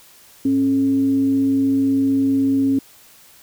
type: tone with frequency modulation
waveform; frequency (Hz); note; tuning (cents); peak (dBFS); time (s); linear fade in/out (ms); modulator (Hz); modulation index
sine; 271.6; C#4; -35; -14; 0.45-2.79; 5; 165; 0.23
effects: white hiss -48 dBFS RMS until 3.42 s